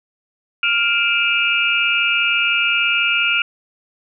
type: tone cluster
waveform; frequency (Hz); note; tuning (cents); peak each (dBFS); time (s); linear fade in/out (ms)
sine; 1399 / 2363 / 2602 / 2828; F6 / D7 / E7 / F7; +3 / +10 / -23 / +21; -20; 0.63-3.42; 2
effects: none